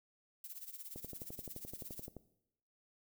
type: noise with tremolo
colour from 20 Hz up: violet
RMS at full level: -46 dBFS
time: 0.44-2.08 s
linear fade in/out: 2 ms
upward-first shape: sine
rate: 17 Hz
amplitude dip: 80%
type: click train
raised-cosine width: 2 ms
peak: -34 dBFS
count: 15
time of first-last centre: 0.96-2.167 s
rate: 11.6 Hz
effects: noise-tail reverb RT60 0.8 s tail -17 dB re dry